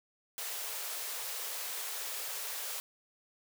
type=high-pass noise; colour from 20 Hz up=white; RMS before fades=-39 dBFS; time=0.38-2.8 s; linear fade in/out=0 ms; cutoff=400 Hz; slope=96 dB/octave; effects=none